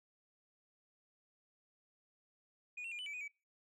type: tone with pitch steps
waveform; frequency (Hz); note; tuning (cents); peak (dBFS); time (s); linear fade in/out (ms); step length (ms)
sine; 2459 / 2718 / 2420 / 2993 / 2306 / 2478 / 2289; D#7 / F7 / D#7 / F#7 / D7 / D#7 / D7; -21 / -48 / -49 / +19 / -32 / -8 / -45; -39; 2.77-3.281; 10; 73
effects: noise-tail reverb RT60 0.3 s tail -25 dB re dry + tanh soft clip ceiling -41 dBFS